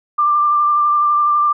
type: tone with vibrato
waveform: sine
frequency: 1185 Hz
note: D6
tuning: 15 cents sharp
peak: -11 dBFS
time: 0.18-1.53 s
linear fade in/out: 10 ms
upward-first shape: sine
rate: 12 Hz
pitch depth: 17 cents each way
effects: none